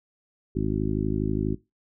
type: harmonic tone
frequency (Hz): 52.3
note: G#1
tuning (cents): +13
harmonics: 1 / 2 / 3 / 4 / 5 / 6 / 7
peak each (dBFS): -31 / -31 / -31 / -31 / -31 / -31 / -31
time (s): 0.55-1.55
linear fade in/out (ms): 10
effects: noise-tail reverb RT60 0.2 s tail -18 dB re dry